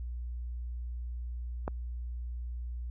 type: click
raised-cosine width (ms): 1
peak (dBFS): -19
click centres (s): 1.679
effects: added 60 Hz sine -35 dBFS peak until 2.9 s